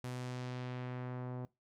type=tone with low-pass filter sweep; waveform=sawtooth; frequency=125.4 Hz; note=B2; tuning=27 cents sharp; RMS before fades=-42 dBFS; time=0.04-1.45 s; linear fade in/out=0 ms; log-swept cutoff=12000 to 820 Hz; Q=0.9; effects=noise-tail reverb RT60 0.2 s tail -20 dB re dry